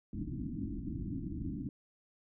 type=low-pass noise; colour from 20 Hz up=white; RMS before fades=-39 dBFS; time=0.13-1.69 s; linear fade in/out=2 ms; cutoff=320 Hz; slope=96 dB/octave; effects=none